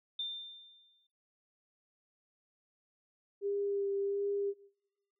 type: tone with exponential decay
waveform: sine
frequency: 3590 Hz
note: A7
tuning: 34 cents sharp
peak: -33 dBFS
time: 0.19-1.07 s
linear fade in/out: 5 ms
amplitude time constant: 190 ms
type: tone with vibrato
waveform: sine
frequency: 400 Hz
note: G4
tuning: 35 cents sharp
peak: -31 dBFS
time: 3.41-4.54 s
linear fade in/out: 50 ms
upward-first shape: sine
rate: 1.4 Hz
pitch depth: 14 cents each way
effects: noise-tail reverb RT60 0.9 s tail -20 dB re dry